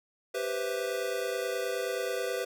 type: chord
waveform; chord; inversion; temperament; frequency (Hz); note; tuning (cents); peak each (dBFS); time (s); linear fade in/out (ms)
square; C major seventh; second; equal; 392 / 493.9 / 523.3 / 659.3; G4 / B4 / C5 / E5; 0 / 0 / 0 / 0; -37 / -34 / -38 / -40; 0.34-2.45; 10
effects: none